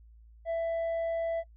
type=tone with tanh clipping; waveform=sine; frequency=664 Hz; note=E5; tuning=12 cents sharp; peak=-29 dBFS; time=0.45-1.44 s; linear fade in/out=50 ms; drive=3 dB; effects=noise-tail reverb RT60 0.1 s tail -25 dB re dry + added 56 Hz sine -52 dBFS peak until 1.56 s